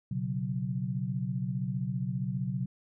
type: chord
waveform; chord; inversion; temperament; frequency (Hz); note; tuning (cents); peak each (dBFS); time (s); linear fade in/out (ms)
sine; B suspended second; none; equal; 123.47 / 138.59 / 185; B2 / C#3 / F#3; 0 / 0 / 0; -34; 0.11-2.66; 5
effects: none